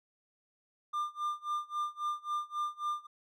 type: tone with tremolo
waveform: triangle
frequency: 1198 Hz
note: D6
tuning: 34 cents sharp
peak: -28 dBFS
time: 0.93-3.07 s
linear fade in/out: 10 ms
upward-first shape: sine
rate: 3.7 Hz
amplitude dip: 95%
effects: none